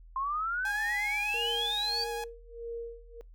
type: exponential sweep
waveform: sine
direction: up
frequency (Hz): 1046 to 4668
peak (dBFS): -29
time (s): 0.16-2.04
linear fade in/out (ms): 2
type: tone with vibrato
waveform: sawtooth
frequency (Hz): 830.6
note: G#5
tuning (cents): 0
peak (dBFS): -32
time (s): 0.65-2.24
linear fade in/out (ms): 2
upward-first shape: sine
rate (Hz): 8.5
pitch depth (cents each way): 19
type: tone with tremolo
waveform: sine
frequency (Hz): 466.2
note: A#4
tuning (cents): 0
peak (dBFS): -34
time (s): 1.34-3.21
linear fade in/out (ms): 0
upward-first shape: sine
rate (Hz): 1.6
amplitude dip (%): 95
effects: noise-tail reverb RT60 0.2 s tail -24 dB re dry + added 41 Hz sine -49 dBFS peak until 3.34 s